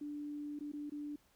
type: tone with dropouts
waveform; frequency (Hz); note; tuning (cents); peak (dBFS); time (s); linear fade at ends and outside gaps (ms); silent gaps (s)
sine; 293.7; D4; 0; -40; 0.01-1.16; 5; 0.591-0.607 / 0.719-0.734 / 0.898-0.919
effects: pink hiss -71 dBFS RMS until 1.35 s